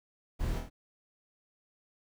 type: noise with echo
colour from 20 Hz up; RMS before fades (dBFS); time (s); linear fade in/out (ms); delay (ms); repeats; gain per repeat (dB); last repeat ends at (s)
brown; -33; 0.39-0.6; 20; 25; 4; -3; 0.7
effects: none